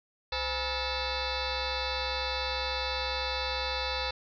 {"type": "tone with frequency modulation", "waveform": "sine", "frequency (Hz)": 1739, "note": "A6", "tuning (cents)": -21, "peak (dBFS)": -29, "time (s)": [0.32, 4.11], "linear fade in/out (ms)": 5, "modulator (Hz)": 451, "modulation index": 6.3, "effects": []}